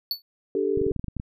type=tone with exponential decay; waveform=square; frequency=4459 Hz; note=C#8; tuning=9 cents sharp; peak=-21 dBFS; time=0.11-0.22 s; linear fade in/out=1 ms; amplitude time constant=23 ms
type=chord; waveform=sine; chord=D suspended fourth; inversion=none; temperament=equal; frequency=293.7 / 392 / 440 Hz; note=D4 / G4 / A4; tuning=0 / 0 / 0 cents; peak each=-30 / -24 / -26 dBFS; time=0.55-0.92 s; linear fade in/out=2 ms
type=clicks; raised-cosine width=5 ms; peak=-19 dBFS; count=10; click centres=0.774 / 0.815 / 0.866 / 0.913 / 0.963 / 0.995 / 1.043 / 1.083 / 1.167 / 1.199 s
effects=none